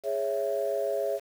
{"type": "chord", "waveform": "sine", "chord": "C# minor", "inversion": "second", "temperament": "equal with one note detuned", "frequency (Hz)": [415.3, 554.4, 661.5], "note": ["G#4", "C#5", "E5"], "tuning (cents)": [0, 0, 6], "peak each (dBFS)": [-31, -29, -30], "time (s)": [0.03, 1.2], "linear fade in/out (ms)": 50, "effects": ["tanh soft clip ceiling -18 dBFS", "8-bit"]}